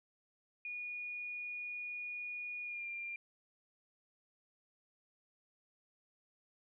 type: tone with pitch glide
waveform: sine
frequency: 2449 to 2389 Hz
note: D#7 to D7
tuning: -28 to +29 cents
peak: -40 dBFS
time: 0.65-3.16 s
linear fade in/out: 2 ms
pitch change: -43 cents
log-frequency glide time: 2.63-2.87 s
effects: none